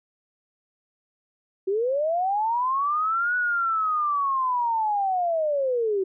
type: linear two-way sweep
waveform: sine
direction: up then down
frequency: 370 to 1480 to 370 Hz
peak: -21 dBFS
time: 1.67-6.04 s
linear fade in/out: 10 ms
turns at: 3.36 s
effects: none